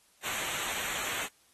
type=noise with comb filter; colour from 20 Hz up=pink; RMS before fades=-35 dBFS; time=0.22-1.29 s; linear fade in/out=50 ms; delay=0.2 ms; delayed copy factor=-0.9; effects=white hiss -65 dBFS RMS until 1.53 s + AAC 32 kbps